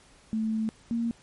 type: tone pair in turn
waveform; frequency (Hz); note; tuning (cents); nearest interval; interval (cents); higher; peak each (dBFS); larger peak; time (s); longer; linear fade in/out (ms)
sine; 220 / 232.4; A3 / A#3; 0 / -5; minor second; 95; second; -25; neither; 0.33-0.69 / 0.91-1.11; first; 0
effects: pink hiss -57 dBFS RMS until 1.22 s + MP3 48 kbps